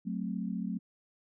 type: chord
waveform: sine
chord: F# diminished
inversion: none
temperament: equal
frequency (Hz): 185 / 220 / 261.6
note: F#3 / A3 / C4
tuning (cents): 0 / 0 / 0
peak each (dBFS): -35 / -36 / -40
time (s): 0.05-0.79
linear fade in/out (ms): 20
effects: none